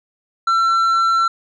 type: tone with tanh clipping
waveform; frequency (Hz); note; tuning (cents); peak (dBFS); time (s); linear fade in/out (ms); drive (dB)
sine; 1348; E6; +38; -14; 0.47-1.28; 5; 6
effects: none